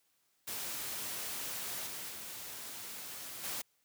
white noise with level steps, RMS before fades -40 / -43 / -45 / -39 dBFS, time 0.47-3.62 s, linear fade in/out 10 ms, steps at 1.86 / 2.09 / 3.43 s, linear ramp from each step 20 ms, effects white hiss -75 dBFS RMS until 3.84 s + high-pass 80 Hz 12 dB/octave

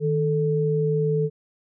sine tone pair together, 155.56 / 438.5 Hz, D#3 / A4, 0 / -6 cents, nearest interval octave + tritone, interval 1794 cents, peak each -22 dBFS, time 0-1.3 s, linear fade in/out 50 ms, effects none

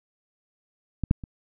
clicks, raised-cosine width 5 ms, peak -14 / -6 / -24 dBFS, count 3, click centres 1.037 / 1.111 / 1.238 s, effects none

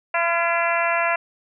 harmonic tone with a mistuned harmonic, 338.4 Hz, E4, 45 cents sharp, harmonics 2 / 3 / 4 / 5 / 6 / 7 / 8, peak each -23 / -25 / -26 / -27 / -28 / -28 / -29 dBFS, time 0.14-1.16 s, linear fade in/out 5 ms, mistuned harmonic 4, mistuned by +29 cents, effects none

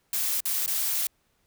blue noise with dropouts, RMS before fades -27 dBFS, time 0.13-1.07 s, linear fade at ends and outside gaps 2 ms, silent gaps 0.405-0.454 / 0.662-0.677 s, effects pink hiss -70 dBFS RMS until 1.46 s

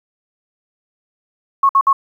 sine tone bursts, 1097 Hz, C#6, 18 cents flat, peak -8 dBFS, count 3, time 1.63-1.93 s, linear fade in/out 5 ms, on 62 ms, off 57 ms, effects 8-bit

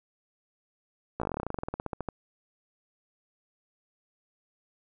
slowing click train, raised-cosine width 1 ms, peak -18 dBFS, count 23, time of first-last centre 1.2-2.087 s, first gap 16 ms, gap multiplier 1.08, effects none

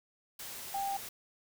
sine tone in noise, 791 Hz, G5, 15 cents sharp, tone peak -32 dBFS, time 0.74-0.97 s, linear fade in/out 5 ms, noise white, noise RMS -44 dBFS, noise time 0.39-1.09 s, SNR +9 dB, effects none

